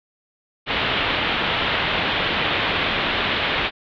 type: low-pass noise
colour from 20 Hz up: white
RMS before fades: -22 dBFS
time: 0.66-3.71 s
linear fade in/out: 50 ms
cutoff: 3600 Hz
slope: 48 dB/octave
effects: none